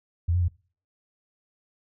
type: tone with pitch steps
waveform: sine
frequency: 85 / 89.4 / 86.6 Hz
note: F2 / F2 / F2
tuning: -46 / +41 / -14 cents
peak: -20 dBFS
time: 0.28-0.484 s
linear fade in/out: 10 ms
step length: 68 ms
effects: noise-tail reverb RT60 0.4 s tail -22 dB re dry